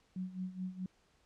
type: tone with tremolo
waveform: sine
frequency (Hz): 185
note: F#3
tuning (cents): 0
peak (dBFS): -35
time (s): 0.16-0.86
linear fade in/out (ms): 2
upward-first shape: sine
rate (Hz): 4.7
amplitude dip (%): 80
effects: pink hiss -71 dBFS RMS until 1.25 s + low-pass 7000 Hz 12 dB/octave